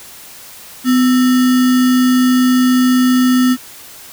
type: tone with sample-and-hold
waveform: sine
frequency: 252.4 Hz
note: B3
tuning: 38 cents sharp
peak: -8 dBFS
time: 0.84-3.57 s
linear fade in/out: 50 ms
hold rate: 1575 Hz
effects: white hiss -36 dBFS RMS until 4.12 s